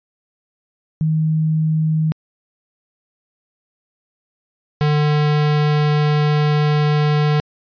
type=tone pair in turn; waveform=sine / square; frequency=157.4 / 149.47 Hz; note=D#3 / D3; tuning=+20 / +31 cents; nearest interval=minor second; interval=89 cents; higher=first; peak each=-14 dBFS; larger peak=neither; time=1.01-2.12 / 4.81-7.4 s; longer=second; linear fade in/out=0 ms; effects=resampled to 11025 Hz